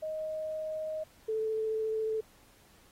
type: tone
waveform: sine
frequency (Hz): 625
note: D#5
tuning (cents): +8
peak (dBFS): -33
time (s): 0.02-1.04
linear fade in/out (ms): 10
type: tone with vibrato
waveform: sine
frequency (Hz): 438.6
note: A4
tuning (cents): -6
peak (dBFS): -29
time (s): 1.28-2.21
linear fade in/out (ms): 10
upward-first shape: triangle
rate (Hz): 14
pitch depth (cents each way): 12
effects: pink hiss -62 dBFS RMS until 2.91 s + AAC 48 kbps